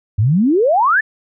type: exponential sweep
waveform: sine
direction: up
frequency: 94.5 to 1822 Hz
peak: -10 dBFS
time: 0.18-1.01 s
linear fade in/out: 10 ms
effects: none